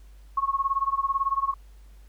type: tone with tremolo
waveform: sine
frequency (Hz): 1095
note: C#6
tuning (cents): -22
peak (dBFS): -19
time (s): 0.37-1.54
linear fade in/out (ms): 5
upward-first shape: sine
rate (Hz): 18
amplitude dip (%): 90
effects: added 50 Hz sine -46 dBFS peak until 2.08 s + pink hiss -63 dBFS RMS until 2.08 s